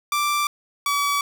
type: tone pair in turn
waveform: sawtooth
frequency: 1174.7 / 1142.6 Hz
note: D6 / D6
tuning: 0 / -48 cents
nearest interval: unison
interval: 48 cents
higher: first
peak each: -16 dBFS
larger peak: neither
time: 0.12-0.47 / 0.86-1.21 s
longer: neither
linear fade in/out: 2 ms
effects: none